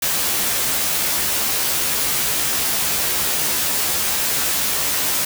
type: noise with comb filter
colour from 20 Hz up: white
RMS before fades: -20 dBFS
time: 0.02-5.25 s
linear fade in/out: 5 ms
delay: 14 ms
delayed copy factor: +0.8
effects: none